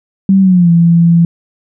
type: tone with pitch glide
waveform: sine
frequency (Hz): 193 to 168.99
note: G3 to E3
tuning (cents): -27 to +43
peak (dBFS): -4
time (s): 0.29-1.25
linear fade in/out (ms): 2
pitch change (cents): -230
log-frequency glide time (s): 0.41-0.7
effects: none